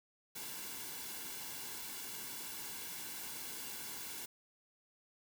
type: noise with comb filter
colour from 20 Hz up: white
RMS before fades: -45 dBFS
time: 0.35-4.26 s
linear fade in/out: 10 ms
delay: 1.6 ms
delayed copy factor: -0.6
effects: none

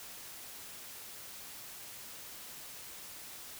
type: silence
effects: white hiss -48 dBFS RMS until 3.59 s

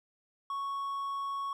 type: tone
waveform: triangle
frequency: 1108.7 Hz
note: C#6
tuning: in tune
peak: -31 dBFS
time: 0.5-1.53 s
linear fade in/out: 2 ms
effects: none

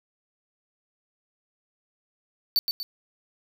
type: tone with echo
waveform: square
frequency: 4528 Hz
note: C#8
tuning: 36 cents sharp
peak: -19 dBFS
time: 2.56-2.59 s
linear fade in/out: 0 ms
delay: 120 ms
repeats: 2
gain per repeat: -6 dB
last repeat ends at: 2.83 s
effects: none

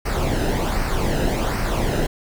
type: noise with flanger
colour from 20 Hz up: brown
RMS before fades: -21 dBFS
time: 0.05-2.07 s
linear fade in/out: 10 ms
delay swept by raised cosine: 0.28 to 0.9 ms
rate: 1.3 Hz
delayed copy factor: -0.6
effects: none

